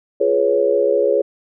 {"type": "chord", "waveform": "sine", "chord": "C# dominant seventh", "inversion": "first", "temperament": "equal with one note detuned", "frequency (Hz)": [349.2, 419.4, 493.9, 554.4], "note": ["E#4", "G#4", "B4", "C#5"], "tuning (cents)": [0, 17, 0, 0], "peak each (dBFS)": [-23, -17, -20, -17], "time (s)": [0.2, 1.22], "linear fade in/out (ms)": 10, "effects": []}